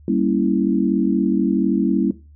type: chord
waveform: sine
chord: G diminished seventh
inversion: none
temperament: equal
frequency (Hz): 196 / 233.1 / 277.2 / 329.6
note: G3 / Bb3 / Db4 / Fb4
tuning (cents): 0 / 0 / 0 / 0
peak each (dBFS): -21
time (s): 0.08-2.11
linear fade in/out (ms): 2
effects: noise-tail reverb RT60 0.3 s tail -17 dB re dry + added 74 Hz sine -43 dBFS peak until 2.35 s